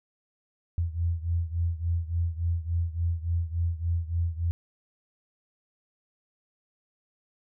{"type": "beating tone pair", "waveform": "sine", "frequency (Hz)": [83.6, 87.1], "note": ["E2", "F2"], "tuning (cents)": [25, -4], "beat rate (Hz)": 3.5, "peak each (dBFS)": [-27, -30], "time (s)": [0.78, 4.51], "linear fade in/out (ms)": 0, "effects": []}